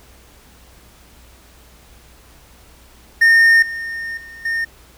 triangle tone with level steps, 1828 Hz, A#6, 34 cents flat, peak -6 / -22 / -33 / -16 dBFS, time 3.21-4.65 s, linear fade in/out 10 ms, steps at 3.62 / 4.17 / 4.45 s, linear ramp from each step 5 ms, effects added 60 Hz sine -48 dBFS peak until 4.97 s + pink hiss -48 dBFS RMS until 4.97 s

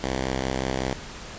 5% pulse tone, 65.41 Hz, C2, in tune, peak -14 dBFS, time 0.04-0.94 s, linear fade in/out 0 ms, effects pink hiss -39 dBFS RMS until 1.38 s + resampled to 16000 Hz

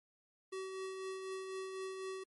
square tone with tremolo, 380 Hz, F#4, 46 cents sharp, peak -40 dBFS, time 0.52-2.24 s, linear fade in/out 10 ms, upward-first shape triangle, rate 4 Hz, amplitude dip 40%, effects MP3 48 kbps

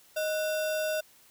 sine tone with sample-and-hold, 622.3 Hz, D#5, in tune, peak -27 dBFS, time 0.16-1.01 s, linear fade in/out 10 ms, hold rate 2100 Hz, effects white hiss -59 dBFS RMS until 1.3 s

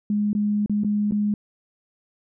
sine tone with dropouts, 207.8 Hz, G#3, 1 cent sharp, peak -19 dBFS, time 0.1-1.34 s, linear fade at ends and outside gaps 2 ms, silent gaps 0.331-0.35 / 0.661-0.696 / 0.836-0.846 / 1.111-1.121 s, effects none

